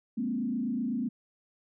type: tone with frequency modulation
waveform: sine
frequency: 240 Hz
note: B3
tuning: 49 cents flat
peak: -28 dBFS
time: 0.17-1.09 s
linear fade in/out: 10 ms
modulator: 28 Hz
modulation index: 1.2
effects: none